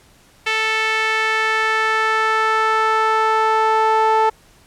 sawtooth tone with band-pass filter sweep, 440 Hz, A4, in tune, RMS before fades -17 dBFS, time 0.46-4.3 s, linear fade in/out 10 ms, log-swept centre 2400 to 890 Hz, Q 2, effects pink hiss -51 dBFS RMS until 4.66 s + low-pass 12000 Hz 12 dB/octave

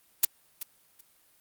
blue noise with echo, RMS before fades -19 dBFS, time 0.23-0.25 s, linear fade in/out 5 ms, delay 380 ms, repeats 2, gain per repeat -15 dB, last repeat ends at 1.01 s, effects white hiss -64 dBFS RMS until 1.4 s + Opus 32 kbps

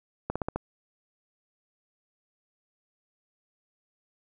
slowing click train, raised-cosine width 1 ms, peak -15 dBFS, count 5, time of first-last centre 0.3-0.56 s, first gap 56 ms, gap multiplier 1.1, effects none

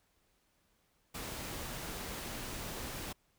pink noise, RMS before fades -42 dBFS, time 1.14-3.13 s, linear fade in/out 10 ms, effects pink hiss -74 dBFS RMS until 3.38 s

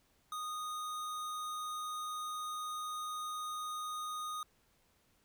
square tone, 1237 Hz, D#6, 10 cents flat, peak -39 dBFS, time 0.32-4.43 s, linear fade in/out 2 ms, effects pink hiss -72 dBFS RMS until 5.24 s

